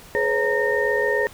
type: tone cluster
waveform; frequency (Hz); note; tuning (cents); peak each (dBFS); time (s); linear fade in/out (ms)
sine; 423.2 / 500 / 547 / 924 / 1838; G#4 / B4 / C#5 / A#5 / A#6; +33 / +21 / -23 / -16 / -25; -23 / -26 / -25 / -30 / -23; 0.15-1.27; 0
effects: pink hiss -45 dBFS RMS until 1.33 s